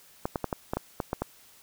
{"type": "clicks", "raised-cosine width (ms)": 1, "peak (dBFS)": -14, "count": 9, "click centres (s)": [0.255, 0.358, 0.443, 0.528, 0.735, 0.77, 1.002, 1.131, 1.22], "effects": ["white hiss -56 dBFS RMS until 1.62 s"]}